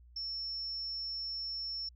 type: tone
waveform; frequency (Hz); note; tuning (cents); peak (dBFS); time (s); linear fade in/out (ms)
sine; 5400; E8; +41; -36; 0.16-1.89; 5
effects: added 60 Hz sine -55 dBFS peak until 1.95 s